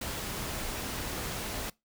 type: noise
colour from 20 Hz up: pink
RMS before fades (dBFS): -36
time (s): 0.01-1.7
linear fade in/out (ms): 5
effects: noise-tail reverb RT60 0.2 s tail -22 dB re dry